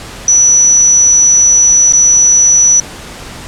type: tone with dropouts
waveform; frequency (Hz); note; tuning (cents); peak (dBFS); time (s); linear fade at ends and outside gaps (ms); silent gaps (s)
sine; 5920; F#8; 0; -3; 0.28-2.8; 2; 1.925-1.934
effects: pink hiss -28 dBFS RMS until 3.47 s + low-pass 9000 Hz 12 dB/octave